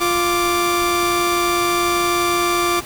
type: tone pair together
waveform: sawtooth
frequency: 349.2 / 1174.6 Hz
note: F4 / D6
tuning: 0 / 0 cents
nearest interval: octave + major sixth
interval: 2100 cents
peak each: -15 dBFS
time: 0-2.81 s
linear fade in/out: 20 ms
effects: pink hiss -34 dBFS RMS until 2.85 s